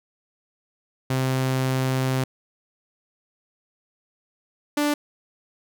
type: tone pair in turn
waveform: sawtooth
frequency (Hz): 130.8 / 293.6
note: C3 / D4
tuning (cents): 0 / 0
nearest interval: octave + major second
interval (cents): 1400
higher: second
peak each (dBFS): -17 / -16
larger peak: second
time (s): 1.1-2.24 / 4.77-4.94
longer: first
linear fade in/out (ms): 5
effects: none